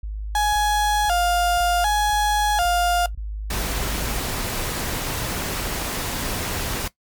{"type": "tone bursts", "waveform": "sine", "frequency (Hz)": 51.91, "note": "G#1", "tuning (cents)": 0, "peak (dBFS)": -26, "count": 8, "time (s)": [0.03, 4.198], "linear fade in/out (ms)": 5, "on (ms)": 500, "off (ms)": 24}
{"type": "tone with vibrato", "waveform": "35% pulse", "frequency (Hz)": 767, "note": "G5", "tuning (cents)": -38, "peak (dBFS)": -16, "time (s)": [0.35, 3.06], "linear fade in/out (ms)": 2, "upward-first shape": "square", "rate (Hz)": 0.67, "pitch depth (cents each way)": 150}
{"type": "noise", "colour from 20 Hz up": "pink", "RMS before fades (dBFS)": -26, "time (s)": [3.5, 6.88], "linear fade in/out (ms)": 5}
{"effects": ["noise-tail reverb RT60 0.1 s tail -18 dB re dry", "MP3 96 kbps"]}